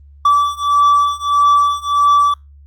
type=beating tone pair; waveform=triangle; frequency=1156 / 1157.6 Hz; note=D6 / D6; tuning=-28 / -25 cents; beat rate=1.6 Hz; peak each=-12 / -11 dBFS; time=0.25-2.34 s; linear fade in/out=5 ms; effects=added 71 Hz sine -39 dBFS peak until 2.66 s + Opus 24 kbps